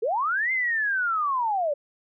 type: linear two-way sweep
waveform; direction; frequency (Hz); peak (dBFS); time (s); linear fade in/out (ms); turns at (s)
sine; up then down; 402.7 to 2107 to 551; -22; 0.02-1.74; 10; 0.52
effects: none